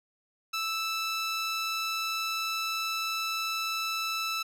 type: tone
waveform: 15% pulse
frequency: 1318.5 Hz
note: E6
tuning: in tune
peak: -23 dBFS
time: 0.53-4.43 s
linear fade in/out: 10 ms
effects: low-pass 12000 Hz 12 dB/octave